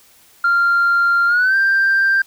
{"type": "tone with pitch glide", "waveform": "sine", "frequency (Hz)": [1390, 1578.4], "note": ["F6", "G6"], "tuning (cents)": [-9, 11], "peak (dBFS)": -10, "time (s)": [0.44, 2.22], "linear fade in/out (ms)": 5, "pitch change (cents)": 220, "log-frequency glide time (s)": [1.27, 1.56], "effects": ["tanh soft clip ceiling -9 dBFS", "white hiss -50 dBFS RMS until 2.26 s"]}